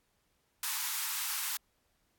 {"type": "high-pass noise", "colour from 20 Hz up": "white", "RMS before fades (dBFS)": -35, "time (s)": [0.63, 1.57], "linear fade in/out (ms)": 2, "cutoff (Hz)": 830, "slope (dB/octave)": 96, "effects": ["pink hiss -75 dBFS RMS until 2.18 s", "AAC 64 kbps"]}